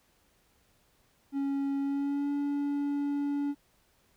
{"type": "tone with pitch glide", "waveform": "triangle", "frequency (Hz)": [277.2, 285.7], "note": ["C#4", "D4"], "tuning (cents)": [0, -48], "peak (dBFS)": -26, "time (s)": [1.32, 3.55], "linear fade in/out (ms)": 50, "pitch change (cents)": 52, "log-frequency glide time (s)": [1.8, 2.3], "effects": ["pink hiss -68 dBFS RMS until 4.16 s"]}